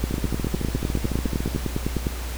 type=two click trains; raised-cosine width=3 ms; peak=-10 / -13 dBFS; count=21 / 21; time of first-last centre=0.04-2.068 / 0.11-1.549 s; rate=9.86 / 13.9 Hz; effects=added 60 Hz sine -28 dBFS peak until 2.37 s + pink hiss -36 dBFS RMS until 2.37 s